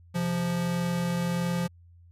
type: tone pair together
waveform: square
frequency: 132.7 / 174.17 Hz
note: C3 / F3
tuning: +25 / -4 cents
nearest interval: perfect fourth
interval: 471 cents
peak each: -35 / -27 dBFS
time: 0.14-1.68 s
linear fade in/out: 20 ms
effects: added 86 Hz sine -51 dBFS peak until 2.11 s + resampled to 32000 Hz